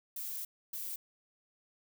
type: noise bursts at uneven times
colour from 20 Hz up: violet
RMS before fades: -40 dBFS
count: 2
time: 0.16-0.45 / 0.73-0.96 s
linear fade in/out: 5 ms
effects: none